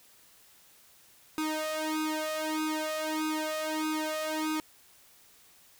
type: tone with flanger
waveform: sawtooth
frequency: 311.1 Hz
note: D#4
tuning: in tune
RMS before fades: -32 dBFS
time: 1.38-4.6 s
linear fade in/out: 0 ms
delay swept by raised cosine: 0.79 to 1.57 ms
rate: 1.6 Hz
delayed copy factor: +1
effects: white hiss -59 dBFS RMS until 5.79 s